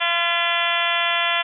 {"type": "harmonic tone with a mistuned harmonic", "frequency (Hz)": 342.4, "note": "F4", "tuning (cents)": -34, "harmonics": [2, 3, 4, 5, 6, 7, 8, 9, 10], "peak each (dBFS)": [-27, -27, -27, -27, -27, -27, -27, -27, -27], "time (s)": [0, 1.43], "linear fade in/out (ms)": 20, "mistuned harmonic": 6, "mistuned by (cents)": -28, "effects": []}